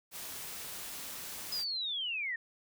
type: noise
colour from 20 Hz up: white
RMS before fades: -43 dBFS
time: 0.11-1.65 s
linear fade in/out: 50 ms
type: linear sweep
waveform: sine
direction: down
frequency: 5060 to 1800 Hz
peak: -33 dBFS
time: 1.52-2.36 s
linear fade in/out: 5 ms
effects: none